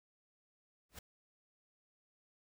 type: noise with exponential growth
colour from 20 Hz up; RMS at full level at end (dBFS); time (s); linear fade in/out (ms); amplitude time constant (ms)
pink; -43; 0.89-0.99; 5; 20
effects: none